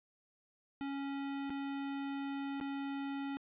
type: tone with dropouts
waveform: square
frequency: 277.3 Hz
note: C#4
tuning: 1 cent sharp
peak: -38 dBFS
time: 0.81-3.37 s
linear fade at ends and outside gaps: 0 ms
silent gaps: 1.497-1.504 / 2.601-2.611 s
effects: resampled to 8000 Hz + 12-bit